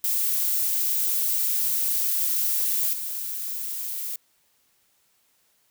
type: noise with level steps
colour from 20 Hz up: violet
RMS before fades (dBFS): -24 / -31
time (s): 0.04-4.16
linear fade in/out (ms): 2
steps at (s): 2.93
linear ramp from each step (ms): 2
effects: white hiss -66 dBFS RMS until 5.7 s